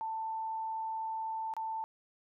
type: tone with dropouts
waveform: sine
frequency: 888 Hz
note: A5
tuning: 16 cents sharp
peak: -34 dBFS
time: 0.01-1.84 s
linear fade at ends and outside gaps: 0 ms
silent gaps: 1.538-1.566 s
effects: none